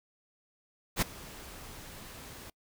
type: noise with ADSR envelope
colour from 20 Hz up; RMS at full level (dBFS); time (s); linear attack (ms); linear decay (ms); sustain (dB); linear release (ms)
pink; -26; 0.96-2.5; 59; 11; -21; 4
effects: noise-tail reverb RT60 0.1 s tail -26 dB re dry

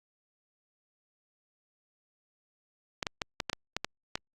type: clicks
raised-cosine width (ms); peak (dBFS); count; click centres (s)
0.2; -13; 9; 3.028 / 3.068 / 3.218 / 3.402 / 3.497 / 3.531 / 3.766 / 3.846 / 4.155
effects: Opus 48 kbps

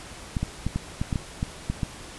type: clicks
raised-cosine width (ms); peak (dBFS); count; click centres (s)
5; -13; 10; 0.368 / 0.43 / 0.666 / 0.76 / 1.015 / 1.128 / 1.158 / 1.429 / 1.7 / 1.832
effects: pink hiss -42 dBFS RMS until 2.18 s + resampled to 24000 Hz

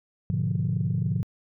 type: chord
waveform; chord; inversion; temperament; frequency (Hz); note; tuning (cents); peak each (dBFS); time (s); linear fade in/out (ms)
sine; G# diminished seventh; none; equal; 103.83 / 123.47 / 146.83 / 174.61; G#2 / B2 / D3 / F3; 0 / 0 / 0 / 0; -28; 0.3-1.23; 0
effects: tanh soft clip ceiling -16 dBFS

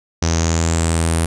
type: tone with low-pass filter sweep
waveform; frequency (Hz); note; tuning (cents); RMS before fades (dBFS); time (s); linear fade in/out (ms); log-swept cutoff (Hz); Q
sawtooth; 82.41; E2; 0; -17; 0.22-1.26; 5; 5900 to 9700; 8
effects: none

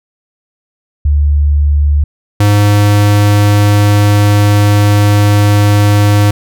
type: tone pair in turn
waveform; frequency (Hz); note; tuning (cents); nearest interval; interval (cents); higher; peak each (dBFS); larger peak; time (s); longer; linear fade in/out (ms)
sine / square; 72.9 / 103.1; D2 / G#2; -12 / -12; tritone; 600; second; -6; neither; 1.05-2.04 / 2.4-6.31; second; 5
effects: none

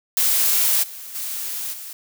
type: noise with level steps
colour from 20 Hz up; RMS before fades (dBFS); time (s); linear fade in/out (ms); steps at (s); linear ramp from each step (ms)
blue; -18 / -36 / -28 / -35; 0.17-1.93; 2; 0.82 / 1.14 / 1.72; 20
effects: none

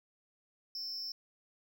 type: tone with amplitude modulation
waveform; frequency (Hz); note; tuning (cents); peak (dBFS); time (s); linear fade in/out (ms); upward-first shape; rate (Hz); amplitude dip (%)
triangle; 5300; E8; +9; -33; 0.75-1.12; 2; sine; 252; 85
effects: none

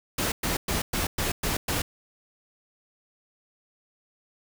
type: noise bursts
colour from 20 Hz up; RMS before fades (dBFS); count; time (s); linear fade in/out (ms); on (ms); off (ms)
pink; -27; 7; 0.18-1.82; 5; 140; 110
effects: none

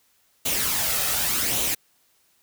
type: noise with flanger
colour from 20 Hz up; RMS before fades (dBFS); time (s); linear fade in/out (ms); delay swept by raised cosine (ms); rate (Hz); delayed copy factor
white; -24; 0.45-1.75; 10; 0.29 to 1.59; 0.87; +0.5
effects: white hiss -64 dBFS RMS until 2.42 s

